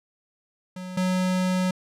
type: tone pair in turn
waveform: square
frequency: 183.6 / 184.28 Hz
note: F#3 / F#3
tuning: -13 / -7 cents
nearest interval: unison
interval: 6 cents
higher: second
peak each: -34 / -22 dBFS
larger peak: second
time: 0.76-0.97 / 0.97-1.71 s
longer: second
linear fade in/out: 5 ms
effects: low-pass 10000 Hz 12 dB/octave